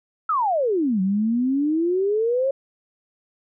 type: exponential two-way sweep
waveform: sine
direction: down then up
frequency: 1347 to 184.6 to 553 Hz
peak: -18 dBFS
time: 0.29-2.51 s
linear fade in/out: 5 ms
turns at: 1.01 s
effects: none